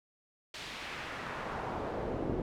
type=noise with band-pass filter sweep; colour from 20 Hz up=brown; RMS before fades=-38 dBFS; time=0.54-2.42 s; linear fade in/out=2 ms; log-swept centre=3900 to 350 Hz; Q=1.1; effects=none